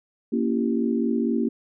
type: chord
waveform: sine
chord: A# diminished seventh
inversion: none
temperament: equal with one note detuned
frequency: 233.1 / 277.2 / 336.4 / 392 Hz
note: A#3 / C#4 / E4 / G4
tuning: 0 / 0 / +35 / 0 cents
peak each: -23 / -27 / -28 / -29 dBFS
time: 0.32-1.49 s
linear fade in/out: 10 ms
effects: none